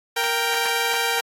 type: tone pair together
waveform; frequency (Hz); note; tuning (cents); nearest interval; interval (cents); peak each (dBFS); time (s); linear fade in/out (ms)
10% pulse; 466.2 / 784.1; A#4 / G5; 0 / 0; major sixth; 900; -15; 0.16-1.21; 10
effects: AAC 48 kbps